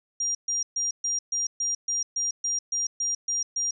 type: tone bursts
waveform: sine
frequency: 5700 Hz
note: F8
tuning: 34 cents sharp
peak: -24 dBFS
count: 13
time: 0.2-3.71 s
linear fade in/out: 5 ms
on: 150 ms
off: 130 ms
effects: none